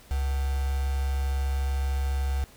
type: tone with quantisation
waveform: sine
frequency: 68.2 Hz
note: C#2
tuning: 28 cents flat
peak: -24 dBFS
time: 0.11-2.44 s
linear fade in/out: 0 ms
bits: 6
effects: pink hiss -53 dBFS RMS until 2.56 s